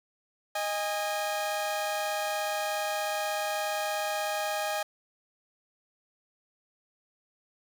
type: tone pair together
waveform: sawtooth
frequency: 622.3 / 817.5 Hz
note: D#5 / G#5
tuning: 0 / -28 cents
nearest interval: perfect fourth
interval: 472 cents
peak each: -28 dBFS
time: 0.55-4.83 s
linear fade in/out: 5 ms
effects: none